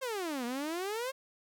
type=exponential two-way sweep; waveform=sawtooth; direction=down then up; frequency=546 to 233.1 to 546 Hz; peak=-30 dBFS; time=0.01-1.12 s; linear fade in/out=20 ms; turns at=0.45 s; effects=none